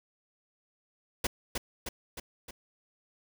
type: noise with echo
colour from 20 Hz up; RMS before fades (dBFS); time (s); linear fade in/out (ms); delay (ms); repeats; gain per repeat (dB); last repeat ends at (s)
pink; -29; 1.24-1.27; 5; 310; 4; -4; 2.51
effects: none